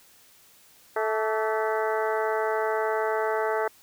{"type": "harmonic tone with a mistuned harmonic", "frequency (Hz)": 218.4, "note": "A3", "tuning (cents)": -13, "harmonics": [2, 3, 4, 5, 6, 7, 8, 9], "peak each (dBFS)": [-27, -30, -30, -36, -35, -35, -41, -38], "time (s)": [0.96, 3.68], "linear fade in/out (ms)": 5, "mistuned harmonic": 5, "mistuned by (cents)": 75, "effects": ["white hiss -56 dBFS RMS until 3.82 s"]}